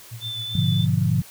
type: tone with tremolo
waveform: sine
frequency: 114.5 Hz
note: A#2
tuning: 31 cents flat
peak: -30 dBFS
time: 0.11-0.81 s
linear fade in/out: 10 ms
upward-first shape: triangle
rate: 7.7 Hz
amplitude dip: 95%
type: tone with vibrato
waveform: sine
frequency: 3520 Hz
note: A7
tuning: in tune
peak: -28 dBFS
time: 0.2-0.87 s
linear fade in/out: 50 ms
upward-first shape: sine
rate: 3.4 Hz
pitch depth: 17 cents each way
type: chord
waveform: sine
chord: G# diminished seventh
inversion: none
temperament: equal with one note detuned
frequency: 102.87 / 123.47 / 146.83 / 174.61 Hz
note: G#2 / B2 / D3 / F3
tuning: -16 / 0 / 0 / 0 cents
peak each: -23 dBFS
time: 0.55-1.22 s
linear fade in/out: 5 ms
effects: white hiss -45 dBFS RMS until 1.3 s